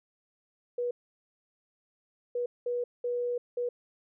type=tone bursts at uneven times; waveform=sine; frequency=485.8 Hz; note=B4; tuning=29 cents flat; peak=-28 dBFS; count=5; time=0.78-0.91 / 2.35-2.46 / 2.66-2.84 / 3.04-3.38 / 3.57-3.69 s; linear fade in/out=5 ms; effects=none